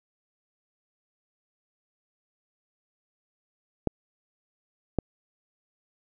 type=clicks; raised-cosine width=2 ms; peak=-10 dBFS; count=2; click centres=3.873 / 4.987 s; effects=none